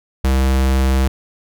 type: tone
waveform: square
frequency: 66 Hz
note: C2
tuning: 16 cents sharp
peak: -13 dBFS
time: 0.24-1.08 s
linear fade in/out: 5 ms
effects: none